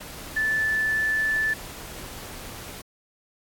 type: tone in noise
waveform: sine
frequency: 1751 Hz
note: A6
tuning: 9 cents flat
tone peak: -21 dBFS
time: 0.36-1.54 s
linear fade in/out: 10 ms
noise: pink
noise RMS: -39 dBFS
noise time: 0-2.82 s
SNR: +15 dB
effects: AAC 64 kbps